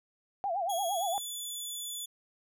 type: tone with vibrato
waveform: sine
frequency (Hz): 737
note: F#5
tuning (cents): -7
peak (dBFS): -29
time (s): 0.44-1.18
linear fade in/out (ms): 0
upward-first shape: sine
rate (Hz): 8.7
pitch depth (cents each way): 180
type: tone with pitch glide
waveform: 15% pulse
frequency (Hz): 3322 to 3459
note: G#7 to A7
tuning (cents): 0 to -30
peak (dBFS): -30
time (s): 0.69-2.06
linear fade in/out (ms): 10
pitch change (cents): +70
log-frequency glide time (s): 0.92-1.18
effects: none